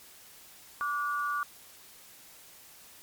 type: tone pair together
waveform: sine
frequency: 1163 / 1446 Hz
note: D6 / F#6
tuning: -17 / -40 cents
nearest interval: major third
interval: 377 cents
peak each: -30 / -33 dBFS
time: 0.81-1.43 s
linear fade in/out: 0 ms
effects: white hiss -53 dBFS RMS until 3.02 s + MP3 96 kbps

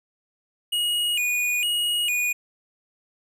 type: tone with vibrato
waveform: square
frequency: 2664 Hz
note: E7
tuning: 18 cents sharp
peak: -22 dBFS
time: 0.72-2.33 s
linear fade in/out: 10 ms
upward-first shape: square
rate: 1.1 Hz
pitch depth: 140 cents each way
effects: none

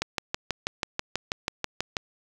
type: click train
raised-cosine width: 0.2 ms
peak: -9 dBFS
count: 13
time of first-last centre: 0.02-1.968 s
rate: 6.16 Hz
effects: 7-bit

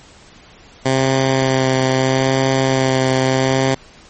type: tone with vibrato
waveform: 10% pulse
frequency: 132 Hz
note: C3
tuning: 16 cents sharp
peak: -5 dBFS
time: 0.85-3.75 s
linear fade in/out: 10 ms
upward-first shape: sine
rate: 0.77 Hz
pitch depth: 15 cents each way
effects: pink hiss -44 dBFS RMS until 4.09 s + MP3 32 kbps

